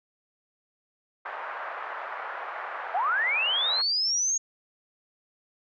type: band-pass noise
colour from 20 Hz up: white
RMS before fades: -36 dBFS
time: 1.25-3.82 s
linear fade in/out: 10 ms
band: 600 to 1600 Hz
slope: 24 dB/octave
type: linear sweep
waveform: sine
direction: up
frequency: 659.3 to 6645 Hz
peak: -23 dBFS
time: 2.94-4.38 s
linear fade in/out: 10 ms
effects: none